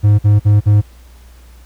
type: tone bursts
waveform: triangle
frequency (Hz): 103.83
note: G#2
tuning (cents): 0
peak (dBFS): -4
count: 4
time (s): 0.03-0.817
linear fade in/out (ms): 20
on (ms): 160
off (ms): 49
effects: added 60 Hz sine -38 dBFS peak until 1.65 s + pink hiss -49 dBFS RMS until 1.65 s